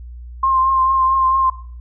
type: tone with vibrato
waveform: sine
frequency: 1057 Hz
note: C6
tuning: 17 cents sharp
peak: -12 dBFS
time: 0.43-1.5 s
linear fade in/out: 5 ms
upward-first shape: triangle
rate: 4.5 Hz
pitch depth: 27 cents each way
effects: noise-tail reverb RT60 0.5 s tail -17 dB re dry + added 60 Hz sine -31 dBFS peak until 1.8 s